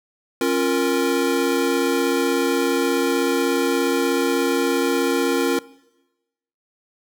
square chord, Bb minor, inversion first, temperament equal with one note detuned, 272.6 / 349.2 / 466.2 Hz, Db4 / F4 / Bb4, -29 / 0 / 0 cents, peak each -23 dBFS, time 0.41-5.59 s, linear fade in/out 2 ms, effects noise-tail reverb RT60 1.0 s tail -21 dB re dry

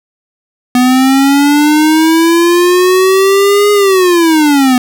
square linear two-way sweep, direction up then down, 246.9 to 414.4 to 246.9 Hz, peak -6 dBFS, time 0.75-4.78 s, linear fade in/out 2 ms, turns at 3.72 s, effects none

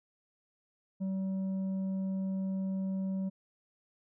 sine tone with tanh clipping, 191 Hz, G3, 45 cents flat, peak -32 dBFS, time 1-3.3 s, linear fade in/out 20 ms, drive 5 dB, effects none

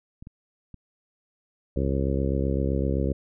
clicks, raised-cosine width 5 ms, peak -29 dBFS, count 4, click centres 0.225 / 0.271 / 0.743 / 1.871 s
harmonic tone, 67.8 Hz, C#2, 38 cents flat, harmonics 1 / 2 / 3 / 4 / 5 / 6 / 7 / 8, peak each -26 / -29 / -31 / -32 / -33 / -34 / -34 / -35 dBFS, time 1.76-3.13 s, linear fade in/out 5 ms
effects none

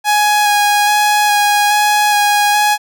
sawtooth tone with vibrato, 830.6 Hz, G#5, in tune, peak -6 dBFS, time 0.04-2.78 s, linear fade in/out 50 ms, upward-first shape square, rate 1.2 Hz, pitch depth 11 cents each way, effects none

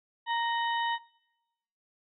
harmonic tone with a mistuned harmonic, 932.3 Hz, A#5, in tune, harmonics 1 / 2 / 3 / 4, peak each -28 / -34 / -38 / -40 dBFS, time 0.26-0.99 s, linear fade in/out 50 ms, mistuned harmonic 3, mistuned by +120 cents, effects noise-tail reverb RT60 1.0 s tail -22 dB re dry

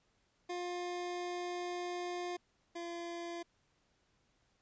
25% pulse tone pair in turn, 354.2 / 342.1 Hz, F4 / F4, +24 / -36 cents, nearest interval minor second, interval 60 cents, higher first, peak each -34 / -37 dBFS, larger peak first, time 0.49-2.37 / 2.75-3.43 s, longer first, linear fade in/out 10 ms, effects pink hiss -75 dBFS RMS until 4.61 s + resampled to 16000 Hz

